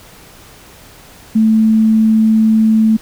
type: tone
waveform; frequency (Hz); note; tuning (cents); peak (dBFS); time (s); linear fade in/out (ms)
sine; 220; A3; 0; -7; 1.35-2.97; 10
effects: pink hiss -40 dBFS RMS until 3.01 s